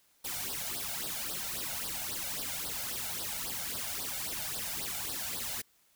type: noise with flanger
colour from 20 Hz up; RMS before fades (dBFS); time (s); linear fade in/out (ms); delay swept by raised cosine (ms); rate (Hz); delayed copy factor
white; -37; 0.24-5.62; 10; 0.21 to 1.41; 3.7; +0.85
effects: white hiss -68 dBFS RMS until 5.95 s